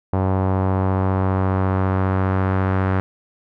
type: tone with low-pass filter sweep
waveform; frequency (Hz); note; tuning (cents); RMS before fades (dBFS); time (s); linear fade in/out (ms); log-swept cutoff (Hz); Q
sawtooth; 94.7; F#2; +41; -19; 0.13-3; 0; 900 to 1500; 1.7
effects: none